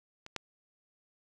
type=clicks; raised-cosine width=0.2 ms; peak=-28 / -17 dBFS; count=2; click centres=0.264 / 0.363 s; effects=none